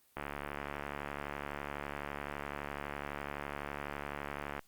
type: click train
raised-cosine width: 0.5 ms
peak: -23 dBFS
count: 319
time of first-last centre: 0.17-4.593 s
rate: 71.9 Hz
effects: white hiss -68 dBFS RMS until 4.67 s + Opus 32 kbps